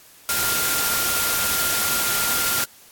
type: tone in noise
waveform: sine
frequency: 1396.9 Hz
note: F6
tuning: in tune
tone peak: -27 dBFS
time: 0.29-2.64 s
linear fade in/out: 0 ms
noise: white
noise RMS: -22 dBFS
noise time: 0.29-2.64 s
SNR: -8 dB
effects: white hiss -49 dBFS RMS until 2.91 s + AAC 64 kbps